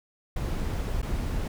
brown noise with dropouts, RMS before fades -29 dBFS, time 0.36-1.48 s, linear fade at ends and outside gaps 5 ms, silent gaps 1.018-1.027 s, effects none

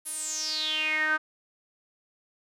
sawtooth tone with band-pass filter sweep, 310 Hz, D#4, 6 cents flat, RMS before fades -29 dBFS, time 0.05-1.18 s, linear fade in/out 20 ms, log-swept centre 11000 to 1400 Hz, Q 8.6, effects none

